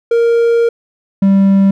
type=tone pair in turn; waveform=triangle; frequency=466.2 / 195.56 Hz; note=A#4 / G3; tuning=0 / -4 cents; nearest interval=octave + minor third; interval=1504 cents; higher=first; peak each=-6 / -4 dBFS; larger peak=second; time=0.11-0.69 / 1.22-1.71 s; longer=first; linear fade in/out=5 ms; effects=none